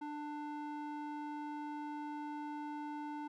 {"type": "tone with band-pass filter", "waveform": "square", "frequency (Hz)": 296.7, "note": "D4", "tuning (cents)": 18, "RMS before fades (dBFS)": -43, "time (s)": [0.01, 3.28], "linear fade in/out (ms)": 10, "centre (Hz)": 670, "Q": 2.2, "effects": []}